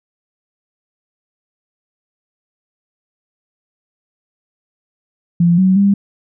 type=tone with pitch steps; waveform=sine; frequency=171.9 / 187.8 / 199.4 Hz; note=F3 / F#3 / G3; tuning=-27 / +26 / +30 cents; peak=-8 dBFS; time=5.4-5.94 s; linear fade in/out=5 ms; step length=180 ms; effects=none